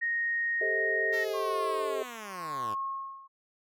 sine tone, 1864.7 Hz, A#6, in tune, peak -27 dBFS, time 0.01-1.25 s, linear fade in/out 20 ms
sine chord, A half-diminished seventh, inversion third, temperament just, 396 / 440 / 528 / 633.6 Hz, G4 / A4 / C5 / Eb5, +18 / 0 / +16 / +31 cents, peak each -35 / -34 / -40 / -35 dBFS, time 0.61-2.03 s, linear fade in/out 5 ms
5% pulse linear sweep, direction down, 457.8 to 96.2 Hz, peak -29 dBFS, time 1.12-2.75 s, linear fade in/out 20 ms
sine tone with tremolo, 1084 Hz, C#6, 39 cents flat, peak -30 dBFS, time 1.33-3.28 s, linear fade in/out 20 ms, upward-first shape sine, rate 0.89 Hz, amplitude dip 90%
effects none

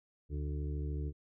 harmonic tone, 73.42 Hz, D2, in tune, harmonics 1 / 2 / 4 / 5 / 6, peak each -35 / -41 / -47 / -49 / -51 dBFS, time 0.29-1.13 s, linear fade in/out 50 ms, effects none

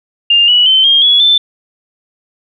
sine tone with pitch steps, 2806 / 2939 / 3078 / 3223 / 3376 / 3535 Hz, F7 / F#7 / G7 / G7 / G#7 / A7, +8 / -12 / -32 / +47 / +28 / +7 cents, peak -5 dBFS, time 0.3-1.38 s, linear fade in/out 5 ms, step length 180 ms, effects none

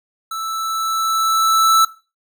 square tone with level ramp, 1318.5 Hz, E6, in tune, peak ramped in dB -24 to -10 dBFS, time 0.31-1.85 s, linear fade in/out 5 ms, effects noise-tail reverb RT60 0.3 s tail -17 dB re dry

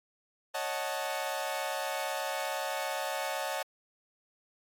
sawtooth chord, D# half-diminished seventh, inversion third, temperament equal, 554.4 / 622.3 / 740 / 880 Hz, C#5 / D#5 / F#5 / A5, 0 / 0 / 0 / 0 cents, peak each -34 dBFS, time 0.54-3.63 s, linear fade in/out 10 ms, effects AAC 64 kbps

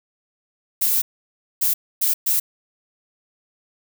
violet noise bursts at uneven times, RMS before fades -19 dBFS, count 4, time 0.81-1.02 / 1.61-1.74 / 2.01-2.14 / 2.26-2.4 s, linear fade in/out 10 ms, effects none

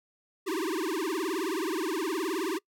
square tone with vibrato, 349.2 Hz, F4, in tune, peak -29 dBFS, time 0.46-2.59 s, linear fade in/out 20 ms, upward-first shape triangle, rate 19 Hz, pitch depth 290 cents each way, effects noise-tail reverb RT60 0.1 s tail -24 dB re dry

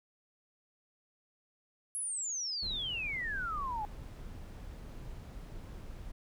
sine exponential sweep, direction down, 10930 to 821 Hz, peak -34 dBFS, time 1.95-3.85 s, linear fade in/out 0 ms
brown noise, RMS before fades -45 dBFS, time 2.62-6.12 s, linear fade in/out 10 ms
effects none

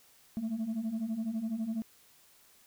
sine beating tone pair, 214.7 / 226.7 Hz, A3 / A#3, -42 / -48 cents, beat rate 12 Hz, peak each -35 / -31 dBFS, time 0.37-1.82 s, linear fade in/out 0 ms, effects tanh soft clip ceiling -29 dBFS + white hiss -62 dBFS RMS until 2.66 s

